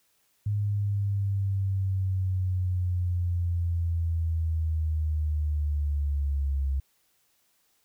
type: linear sweep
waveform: sine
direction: down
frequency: 103.83 to 67.6 Hz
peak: -24 dBFS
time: 0.46-6.8 s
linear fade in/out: 5 ms
effects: white hiss -69 dBFS RMS until 7.84 s